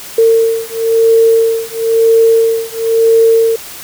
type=beating tone pair; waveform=sine; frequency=453.1 / 454.09 Hz; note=A#4 / A#4; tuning=-49 / -45 cents; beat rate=0.99 Hz; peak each=-10 dBFS; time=0.18-3.56 s; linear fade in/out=5 ms; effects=white hiss -29 dBFS RMS until 3.83 s